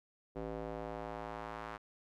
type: tone with band-pass filter sweep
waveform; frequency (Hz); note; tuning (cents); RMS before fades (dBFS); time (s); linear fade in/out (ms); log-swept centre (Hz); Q
square; 55; A1; 0; -43; 0.35-1.78; 20; 450 to 1200; 1.4
effects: Opus 48 kbps